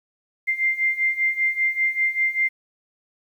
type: beating tone pair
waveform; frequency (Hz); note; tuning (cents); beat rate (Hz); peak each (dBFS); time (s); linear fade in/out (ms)
sine; 2093 / 2098.1; C7 / C7; 0 / +4; 5.1; -24 / -21; 0.47-2.49; 20
effects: 9-bit